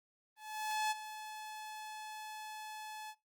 sawtooth tone with ADSR envelope, 860 Hz, A5, 40 cents flat, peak -28 dBFS, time 0.36-3.15 s, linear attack 550 ms, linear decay 25 ms, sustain -13 dB, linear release 59 ms, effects noise-tail reverb RT60 0.2 s tail -20 dB re dry + Opus 32 kbps

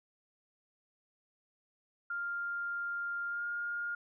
sine tone with pitch glide, 1399 to 1416.1 Hz, F6 to F6, +3 to +24 cents, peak -34 dBFS, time 2.1-3.95 s, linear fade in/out 5 ms, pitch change +21 cents, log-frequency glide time 3.28-3.44 s, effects none

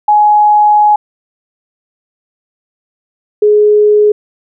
sine tone pair in turn, 839 / 419.5 Hz, G#5 / G#4, +17 / +17 cents, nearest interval octave, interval 1200 cents, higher first, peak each -4 dBFS, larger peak neither, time 0.08-0.96 / 3.42-4.12 s, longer first, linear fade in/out 5 ms, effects none

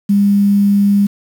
sine tone with quantisation, 201.5 Hz, G3, 48 cents sharp, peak -8 dBFS, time 0.09-1.07 s, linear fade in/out 10 ms, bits 6, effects none

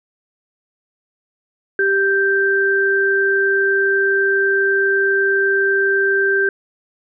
sine tone pair together, 392.6 / 1568 Hz, G4 / G6, +3 / 0 cents, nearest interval 2 octaves, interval 2397 cents, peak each -17 / -15 dBFS, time 1.79-6.49 s, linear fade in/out 2 ms, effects none

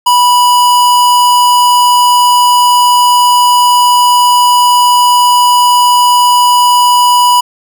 square tone, 981 Hz, B5, 12 cents flat, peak -5 dBFS, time 0.06-7.41 s, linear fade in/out 10 ms, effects none

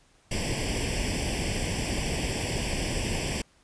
pink noise with comb filter, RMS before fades -29 dBFS, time 0.31-3.42 s, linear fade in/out 5 ms, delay 0.38 ms, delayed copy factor +0.9, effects pink hiss -62 dBFS RMS until 3.63 s + resampled to 22050 Hz

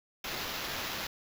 violet noise with sample-and-hold, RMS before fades -37 dBFS, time 0.24-1.07 s, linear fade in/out 5 ms, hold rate 8820 Hz, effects none

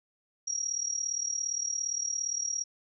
sine tone with amplitude modulation, 5670 Hz, F8, 25 cents sharp, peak -26 dBFS, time 0.47-2.64 s, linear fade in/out 10 ms, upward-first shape sine, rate 37.4 Hz, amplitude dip 80%, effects none

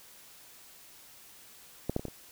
clicks, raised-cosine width 2 ms, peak -16 / -15 / -24 / -22 / -29 dBFS, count 5, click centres 1.896 / 1.964 / 1.995 / 2.053 / 2.083 s, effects white hiss -54 dBFS RMS until 2.31 s

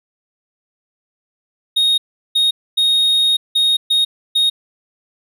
triangle tone bursts at uneven times, 3729 Hz, A#7, in tune, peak -10 dBFS, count 6, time 1.76-1.98 / 2.35-2.51 / 2.77-3.37 / 3.55-3.77 / 3.9-4.05 / 4.35-4.5 s, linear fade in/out 10 ms, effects none

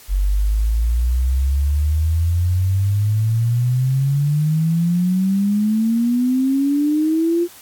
sine exponential sweep, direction up, 46.25 to 350 Hz, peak -14 dBFS, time 0.08-7.48 s, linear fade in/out 50 ms, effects white hiss -43 dBFS RMS until 7.61 s + AAC 64 kbps

